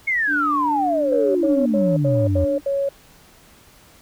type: exponential sweep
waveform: sine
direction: down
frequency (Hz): 2208 to 80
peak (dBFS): -17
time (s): 0.07-2.45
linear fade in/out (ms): 10
type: tone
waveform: sine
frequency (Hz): 293.7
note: D4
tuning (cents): 0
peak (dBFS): -23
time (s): 0.27-2.61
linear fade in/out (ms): 50
type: tone bursts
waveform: sine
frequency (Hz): 555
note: C#5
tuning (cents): +2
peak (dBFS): -18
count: 6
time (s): 1.12-2.89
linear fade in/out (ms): 5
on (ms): 230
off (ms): 78
effects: tanh soft clip ceiling -6 dBFS + pink hiss -50 dBFS RMS until 4.01 s